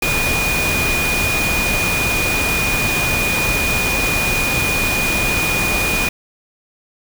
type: tone in noise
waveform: sine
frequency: 2454 Hz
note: D#7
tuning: 25 cents flat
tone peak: -18 dBFS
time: 0.02-6.09 s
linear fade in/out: 5 ms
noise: pink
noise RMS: -20 dBFS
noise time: 0.02-6.09 s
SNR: -1 dB
effects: none